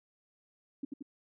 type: tone with echo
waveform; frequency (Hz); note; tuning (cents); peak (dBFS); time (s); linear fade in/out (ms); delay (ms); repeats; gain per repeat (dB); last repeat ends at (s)
sine; 279; C#4; +11; -33; 0.83-0.85; 5; 88; 2; -3; 1.026
effects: none